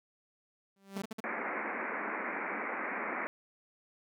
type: tone with exponential growth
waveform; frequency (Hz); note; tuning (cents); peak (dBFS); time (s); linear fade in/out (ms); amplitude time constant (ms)
sawtooth; 196; G3; 0; -30; 0.76-1.02; 5; 55
type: tone bursts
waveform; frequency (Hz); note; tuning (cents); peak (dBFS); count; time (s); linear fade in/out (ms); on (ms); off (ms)
sawtooth; 220; A3; 0; -33; 4; 0.96-1.204; 5; 22; 52
type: band-pass noise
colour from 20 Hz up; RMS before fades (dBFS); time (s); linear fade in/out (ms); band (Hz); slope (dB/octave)
white; -37; 1.24-3.27; 0; 190 to 2300; 96
effects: none